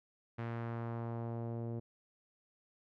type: tone with low-pass filter sweep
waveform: sawtooth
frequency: 116.4 Hz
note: A#2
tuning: 2 cents flat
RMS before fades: -40 dBFS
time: 0.38-1.8 s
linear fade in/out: 10 ms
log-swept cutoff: 2000 to 470 Hz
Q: 1.2
effects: none